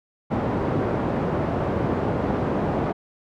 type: band-pass noise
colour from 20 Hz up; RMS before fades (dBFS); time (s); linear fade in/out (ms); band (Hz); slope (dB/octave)
pink; -24; 0.3-2.93; 20; 110 to 820; 12
effects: none